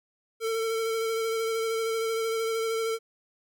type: tone with vibrato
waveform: square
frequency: 450 Hz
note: A4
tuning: 39 cents sharp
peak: -27 dBFS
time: 0.4-2.99 s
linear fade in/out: 50 ms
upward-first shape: sine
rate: 13 Hz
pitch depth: 20 cents each way
effects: none